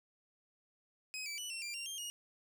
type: tone with pitch steps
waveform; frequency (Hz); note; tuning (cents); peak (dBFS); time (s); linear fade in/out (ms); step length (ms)
20% pulse; 2530 / 2314 / 2963 / 2714 / 2378 / 2771 / 3190 / 2873; D#7 / D7 / F#7 / E7 / D7 / F7 / G7 / F7; +28 / -26 / +2 / +50 / +21 / -14 / +30 / +48; -35; 1.14-2.1; 0; 120
effects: none